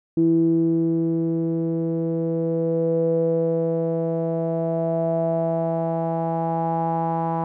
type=tone with low-pass filter sweep; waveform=sawtooth; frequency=164.81 Hz; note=E3; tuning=in tune; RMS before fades=-22 dBFS; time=0.17-7.44 s; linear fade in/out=0 ms; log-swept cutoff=330 to 900 Hz; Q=7.2; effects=none